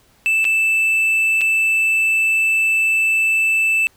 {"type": "tone with dropouts", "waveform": "triangle", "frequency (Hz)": 2641, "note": "E7", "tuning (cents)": 3, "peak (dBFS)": -12, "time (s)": [0.26, 3.87], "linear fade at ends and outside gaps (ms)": 0, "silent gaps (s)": [[0.444, 0.451], [1.41, 1.415]], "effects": ["pink hiss -55 dBFS RMS until 3.96 s"]}